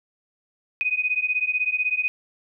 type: beating tone pair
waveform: sine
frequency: 2489 / 2505 Hz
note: D#7 / D#7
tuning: 0 / +11 cents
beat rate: 16 Hz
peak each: -24 dBFS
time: 0.81-2.08 s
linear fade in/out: 0 ms
effects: none